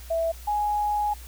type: tone pair in turn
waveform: sine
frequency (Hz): 659.3 / 833.3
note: E5 / G#5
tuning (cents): 0 / +6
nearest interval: major third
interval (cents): 406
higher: second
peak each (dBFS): -22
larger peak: neither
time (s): 0.1-0.32 / 0.47-1.14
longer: second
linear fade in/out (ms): 10
effects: added 60 Hz sine -40 dBFS peak until 1.27 s + white hiss -48 dBFS RMS until 1.27 s